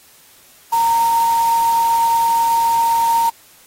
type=tone in noise; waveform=sine; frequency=923 Hz; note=A#5; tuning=17 cents flat; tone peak=-12 dBFS; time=0.72-3.3 s; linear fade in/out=10 ms; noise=white; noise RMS=-30 dBFS; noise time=0.72-3.3 s; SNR=+15 dB; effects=white hiss -48 dBFS RMS until 3.66 s + AAC 48 kbps